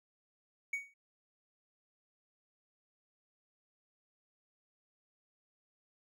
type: tone with exponential decay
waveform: triangle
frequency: 2240 Hz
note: C#7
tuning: 18 cents sharp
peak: -29 dBFS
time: 0.73-0.94 s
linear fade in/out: 5 ms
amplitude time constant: 45 ms
effects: none